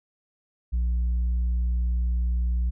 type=tone with tanh clipping; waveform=sine; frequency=59.9 Hz; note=A#1; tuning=48 cents sharp; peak=-22 dBFS; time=0.72-2.71 s; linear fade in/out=20 ms; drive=2 dB; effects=none